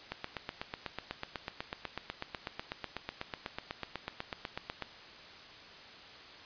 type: click train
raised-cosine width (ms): 0.3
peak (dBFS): -20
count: 39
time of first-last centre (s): 0.12-4.823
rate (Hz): 8.08
effects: white hiss -51 dBFS RMS until 6.45 s + resampled to 11025 Hz

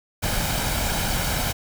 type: noise with comb filter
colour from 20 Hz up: pink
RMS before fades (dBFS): -24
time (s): 0.22-1.53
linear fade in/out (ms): 20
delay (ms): 1.3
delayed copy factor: +0.5
effects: none

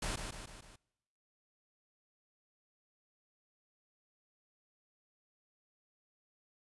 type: noise with echo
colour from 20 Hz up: pink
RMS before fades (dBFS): -37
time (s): 0.02-0.16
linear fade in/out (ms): 5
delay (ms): 150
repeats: 4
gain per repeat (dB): -5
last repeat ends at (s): 0.76
effects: noise-tail reverb RT60 1.0 s tail -25 dB re dry + resampled to 24000 Hz

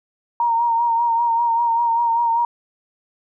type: tone with vibrato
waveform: sine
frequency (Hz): 932.3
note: A#5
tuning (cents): 0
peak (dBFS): -15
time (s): 0.4-2.45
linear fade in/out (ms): 2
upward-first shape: sine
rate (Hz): 5.1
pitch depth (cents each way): 35
effects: none

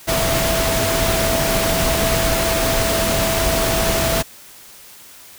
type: tone in noise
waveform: sine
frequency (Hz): 660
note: E5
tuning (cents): +2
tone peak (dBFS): -21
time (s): 0.07-4.23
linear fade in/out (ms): 20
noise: pink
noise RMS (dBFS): -19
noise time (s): 0.07-4.23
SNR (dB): -5
effects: white hiss -42 dBFS RMS until 5.38 s

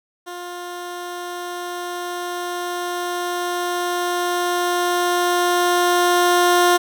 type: tone with level ramp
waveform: 15% pulse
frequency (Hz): 353.3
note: F4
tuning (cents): +20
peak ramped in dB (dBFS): -24 to -6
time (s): 0.26-6.78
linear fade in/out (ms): 20
effects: none

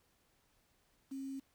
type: tone with quantisation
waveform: sine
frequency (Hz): 270.2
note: C#4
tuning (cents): -44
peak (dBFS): -40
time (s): 1.11-1.4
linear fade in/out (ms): 10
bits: 10
effects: pink hiss -74 dBFS RMS until 1.54 s

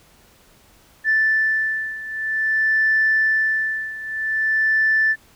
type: beating tone pair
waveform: sine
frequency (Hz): 1760 / 1760.51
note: A6 / A6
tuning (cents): 0 / +1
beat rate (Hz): 0.51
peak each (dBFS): -18 / -21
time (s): 1.04-5.16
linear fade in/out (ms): 50
effects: tanh soft clip ceiling -9 dBFS + pink hiss -53 dBFS RMS until 5.35 s

